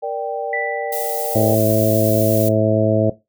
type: chord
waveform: sine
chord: G minor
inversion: first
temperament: equal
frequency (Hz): 466.2 / 587.3 / 784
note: Bb4 / D5 / G5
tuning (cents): 0 / 0 / 0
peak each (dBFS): -25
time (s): 0.02-1.56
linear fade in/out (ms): 20
type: tone with exponential decay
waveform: sine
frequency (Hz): 1975.5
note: B6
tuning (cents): 0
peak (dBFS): -20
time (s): 0.53-1.59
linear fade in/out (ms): 2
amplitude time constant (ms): 230
type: noise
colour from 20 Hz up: violet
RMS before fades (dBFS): -26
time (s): 0.92-2.49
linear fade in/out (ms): 5
type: harmonic tone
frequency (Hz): 108.4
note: A2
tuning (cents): -25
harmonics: 1 / 2 / 3 / 4 / 5 / 6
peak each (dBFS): -19 / -21 / -21 / -24 / -18 / -19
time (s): 1.35-3.1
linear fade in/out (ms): 5
effects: noise-tail reverb RT60 0.2 s tail -17 dB re dry